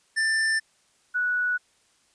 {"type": "tone pair in turn", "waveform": ["square", "sine"], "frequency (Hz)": [1778, 1472.4], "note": ["A6", "F#6"], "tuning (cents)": [18, -9], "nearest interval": "minor third", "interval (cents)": 327, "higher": "first", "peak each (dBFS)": -22, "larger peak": "neither", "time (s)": [[0.16, 0.6], [1.14, 1.58]], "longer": "neither", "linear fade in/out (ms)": 20, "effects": ["white hiss -64 dBFS RMS until 2.14 s", "resampled to 22050 Hz"]}